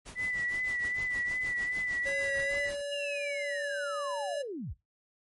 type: noise with tremolo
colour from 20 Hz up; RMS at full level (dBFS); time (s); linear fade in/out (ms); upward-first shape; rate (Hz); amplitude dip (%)
pink; -44; 0.05-2.82; 20; triangle; 6.5; 90
type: tone with vibrato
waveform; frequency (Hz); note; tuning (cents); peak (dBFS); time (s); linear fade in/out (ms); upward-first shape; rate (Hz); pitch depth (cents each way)
sine; 1975.5; B6; 0; -30; 0.15-2.72; 50; sine; 2.6; 33
type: tone with pitch glide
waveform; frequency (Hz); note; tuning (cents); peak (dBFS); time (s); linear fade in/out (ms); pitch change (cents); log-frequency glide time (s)
square; 554 to 572.2; C#5 to D5; -1 to -45; -34; 2.05-4.43; 20; +56; 2.46-2.61
type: linear sweep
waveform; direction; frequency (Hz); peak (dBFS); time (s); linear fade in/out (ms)
sine; down; 2888 to 34.27; -35; 2.91-4.74; 20
effects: noise-tail reverb RT60 0.2 s tail -19 dB re dry + MP3 48 kbps